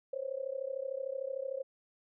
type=tone with amplitude modulation; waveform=sine; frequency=535 Hz; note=C5; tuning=38 cents sharp; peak=-31 dBFS; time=0.13-1.63 s; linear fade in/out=5 ms; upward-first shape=sine; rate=33.3 Hz; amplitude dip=90%; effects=none